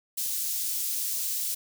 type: high-pass noise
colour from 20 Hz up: white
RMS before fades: -30 dBFS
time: 0.17-1.55 s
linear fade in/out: 10 ms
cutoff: 5100 Hz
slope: 12 dB/octave
effects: none